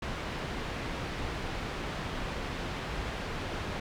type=low-pass noise; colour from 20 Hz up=pink; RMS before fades=-36 dBFS; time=0.02-3.8 s; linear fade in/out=5 ms; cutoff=3300 Hz; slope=12 dB/octave; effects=none